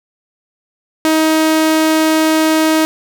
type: tone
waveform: sawtooth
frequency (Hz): 315.9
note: D#4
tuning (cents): +26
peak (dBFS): -6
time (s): 1.05-2.85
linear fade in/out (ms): 0
effects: none